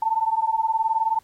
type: beating tone pair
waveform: sine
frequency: 883 / 902 Hz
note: A5 / A5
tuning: +6 / +43 cents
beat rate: 19 Hz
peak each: -22 dBFS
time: 0.02-1.19 s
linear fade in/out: 5 ms
effects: pink hiss -59 dBFS RMS until 1.23 s + MP3 64 kbps